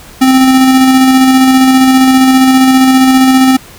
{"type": "tone with tremolo", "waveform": "square", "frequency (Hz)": 261.6, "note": "C4", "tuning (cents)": 0, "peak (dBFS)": -3, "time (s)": [0.21, 3.57], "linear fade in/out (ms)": 10, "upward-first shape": "square", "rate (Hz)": 15, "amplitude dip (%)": 25, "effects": ["pink hiss -34 dBFS RMS until 3.78 s"]}